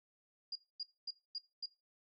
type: tone bursts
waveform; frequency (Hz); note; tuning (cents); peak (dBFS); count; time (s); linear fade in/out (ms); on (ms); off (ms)
sine; 4840; D#8; -49; -38; 5; 0.52-1.66; 5; 36; 240
effects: noise-tail reverb RT60 0.3 s tail -21 dB re dry

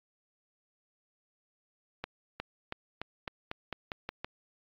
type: accelerating click train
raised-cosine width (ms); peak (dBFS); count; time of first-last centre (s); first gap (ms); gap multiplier
0.3; -19; 10; 2.04-4.245; 360; 0.9
effects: low-pass 4000 Hz 12 dB/octave + AAC 64 kbps

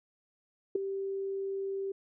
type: tone with ADSR envelope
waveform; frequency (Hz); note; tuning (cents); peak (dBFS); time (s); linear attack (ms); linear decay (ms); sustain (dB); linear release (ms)
sine; 390.4; G4; -7; -21; 0.75-1.92; 7; 6; -11; 6
effects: none

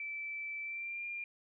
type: tone with pitch glide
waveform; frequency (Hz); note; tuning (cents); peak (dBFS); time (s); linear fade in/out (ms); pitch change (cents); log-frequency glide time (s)
sine; 2322 to 2398; D7 to D7; -20 to +36; -38; 0-1.24; 2; +56; 0.62-1.04
effects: none

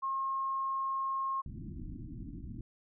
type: tone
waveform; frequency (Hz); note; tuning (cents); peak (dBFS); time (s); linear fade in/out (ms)
sine; 1075; C6; +47; -31; 0.02-1.42; 20
type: low-pass noise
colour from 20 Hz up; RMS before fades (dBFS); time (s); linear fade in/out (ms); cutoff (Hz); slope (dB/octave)
pink; -43; 1.46-2.61; 2; 330; 96
effects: none

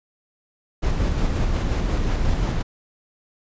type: noise with tremolo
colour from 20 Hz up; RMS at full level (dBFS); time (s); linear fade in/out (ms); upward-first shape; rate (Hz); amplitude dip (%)
brown; -20; 0.82-2.63; 20; square; 5.6; 25
effects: resampled to 16000 Hz

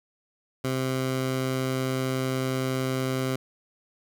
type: tone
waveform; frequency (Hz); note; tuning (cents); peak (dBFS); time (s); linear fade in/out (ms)
15% pulse; 130.81; C3; 0; -19; 0.64-3.36; 5
effects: none

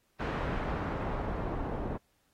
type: noise with low-pass filter sweep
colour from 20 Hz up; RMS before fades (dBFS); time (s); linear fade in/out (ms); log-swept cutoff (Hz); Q
pink; -34; 0.19-1.98; 20; 1700 to 710; 0.94
effects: pink hiss -73 dBFS RMS until 2.33 s + AAC 48 kbps

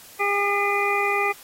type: harmonic tone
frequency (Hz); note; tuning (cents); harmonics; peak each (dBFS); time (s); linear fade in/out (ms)
404.4; G#4; -46; 1 / 2 / 3 / 5 / 6; -26 / -26 / -26 / -26 / -26; 0.19-1.33; 20
effects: white hiss -46 dBFS RMS until 1.43 s + AAC 48 kbps

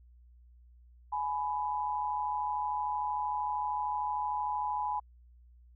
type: tone pair together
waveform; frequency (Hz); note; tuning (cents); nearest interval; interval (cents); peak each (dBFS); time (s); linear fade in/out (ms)
sine; 840 / 993.1; G#5 / B5; +19 / +9; minor third; 290; -33 / -33; 1.12-5; 10
effects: added 60 Hz sine -55 dBFS peak until 5.75 s

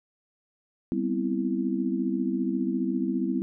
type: chord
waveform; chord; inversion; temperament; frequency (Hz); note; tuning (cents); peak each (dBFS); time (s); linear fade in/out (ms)
sine; C major seventh; second; equal; 196 / 246.9 / 261.6 / 329.6; G3 / B3 / C4 / E4; 0 / 0 / 0 / 0; -30; 0.92-3.42; 0
effects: none

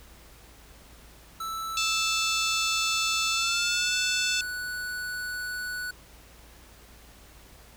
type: tone with pitch glide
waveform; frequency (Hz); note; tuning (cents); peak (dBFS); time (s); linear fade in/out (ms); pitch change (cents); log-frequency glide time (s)
square; 1318.5 to 1480; E6 to F#6; 0 to 0; -32; 1.4-5.91; 5; +200; 3.28-3.96
type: harmonic tone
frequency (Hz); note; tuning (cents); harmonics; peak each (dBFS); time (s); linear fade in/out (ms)
880; A5; 0; 3 / 4 / 5 / 6 / 7 / 8 / 9; -29 / -31 / -33 / -35 / -36 / -37 / -38; 1.77-4.41; 2
effects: added 56 Hz sine -53 dBFS peak until 7.76 s + pink hiss -53 dBFS RMS until 7.76 s

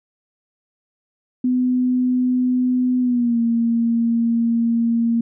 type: tone with pitch glide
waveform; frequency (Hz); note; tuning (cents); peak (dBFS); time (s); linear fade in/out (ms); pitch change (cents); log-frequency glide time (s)
sine; 251.4 to 231.9; B3 to A#3; +31 to -9; -15; 1.44-5.21; 5; -140; 3-3.39
effects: none

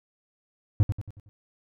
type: tone with echo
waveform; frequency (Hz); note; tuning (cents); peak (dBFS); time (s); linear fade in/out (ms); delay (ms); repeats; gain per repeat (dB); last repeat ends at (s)
triangle; 103.2; G#2; -10; -13; 0.8-0.83; 0; 92; 5; -7; 1.29
effects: none

